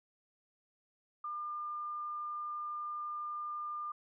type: tone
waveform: sine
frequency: 1202 Hz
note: D6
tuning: 40 cents sharp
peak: -37 dBFS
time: 1.24-3.92 s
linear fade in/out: 5 ms
effects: none